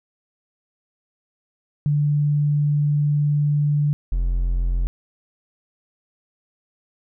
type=tone pair in turn; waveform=sine / triangle; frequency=146.83 / 43.65 Hz; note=D3 / F1; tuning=0 / 0 cents; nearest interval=octave + major sixth; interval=2100 cents; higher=first; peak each=-16 dBFS; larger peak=neither; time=1.86-3.93 / 4.12-4.87 s; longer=first; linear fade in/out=0 ms; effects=none